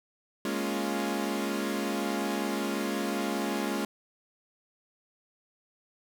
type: chord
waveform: sawtooth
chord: Bb minor seventh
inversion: third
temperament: equal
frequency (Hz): 207.7 / 233.1 / 277.2 / 349.2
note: Ab3 / Bb3 / Db4 / F4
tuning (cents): 0 / 0 / 0 / 0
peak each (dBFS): -29 / -33 / -30 / -31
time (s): 0.45-3.85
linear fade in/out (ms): 2
effects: 10-bit